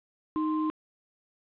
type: tone pair together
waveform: sine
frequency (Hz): 311.1 / 1046.4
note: D#4 / C6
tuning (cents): 0 / 0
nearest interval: octave + major sixth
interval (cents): 2100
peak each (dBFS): -26 / -33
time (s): 0.36-0.7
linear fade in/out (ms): 0
effects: resampled to 8000 Hz + 9-bit